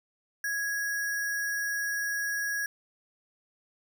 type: tone with sample-and-hold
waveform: sine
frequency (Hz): 1661.2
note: G#6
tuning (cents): 0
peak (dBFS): -28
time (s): 0.44-2.66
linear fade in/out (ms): 2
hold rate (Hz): 7350
effects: none